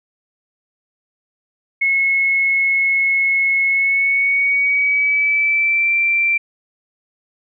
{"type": "tone with pitch glide", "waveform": "sine", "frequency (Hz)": [2182, 2352], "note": ["C#7", "D7"], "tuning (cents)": [-28, 2], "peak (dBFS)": -13, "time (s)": [1.81, 6.38], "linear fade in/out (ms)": 10, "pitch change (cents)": 130, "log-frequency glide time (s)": [3.67, 5.93], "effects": []}